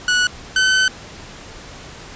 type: tone pair in turn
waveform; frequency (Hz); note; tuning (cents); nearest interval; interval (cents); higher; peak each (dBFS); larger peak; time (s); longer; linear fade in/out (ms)
sawtooth; 1472 / 1521.3; F#6 / F#6; -9 / +48; minor second; 57; second; -10 / -9; second; 0.08-0.27 / 0.56-0.88; second; 2
effects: pink hiss -37 dBFS RMS until 2.15 s + resampled to 16000 Hz